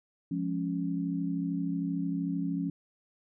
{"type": "chord", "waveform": "sine", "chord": "Db major", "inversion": "first", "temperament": "equal", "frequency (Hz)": [174.61, 207.7, 277.2], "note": ["F3", "Ab3", "Db4"], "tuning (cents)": [0, 0, 0], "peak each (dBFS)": [-32, -38, -32], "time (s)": [0.31, 2.7], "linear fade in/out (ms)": 5, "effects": []}